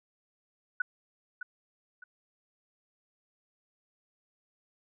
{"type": "tone with echo", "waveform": "sine", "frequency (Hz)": 1480, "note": "F#6", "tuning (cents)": 0, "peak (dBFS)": -25, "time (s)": [0.8, 0.82], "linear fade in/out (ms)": 5, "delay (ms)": 610, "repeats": 2, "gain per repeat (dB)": -10, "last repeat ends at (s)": 2.04, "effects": []}